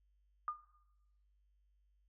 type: tone with exponential decay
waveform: sine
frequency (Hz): 1213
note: D#6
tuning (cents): -44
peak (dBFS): -32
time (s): 0.48-0.62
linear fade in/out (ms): 1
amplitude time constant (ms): 29
effects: noise-tail reverb RT60 0.9 s tail -17 dB re dry + added 50 Hz sine -70 dBFS peak until 2.08 s

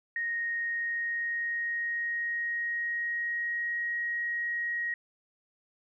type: tone with pitch glide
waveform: sine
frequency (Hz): 1864.7 to 1889.6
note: A#6 to A#6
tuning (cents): 0 to +23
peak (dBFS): -29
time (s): 0.16-4.94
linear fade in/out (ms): 2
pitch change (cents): +23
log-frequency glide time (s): 0.65-3.86
effects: none

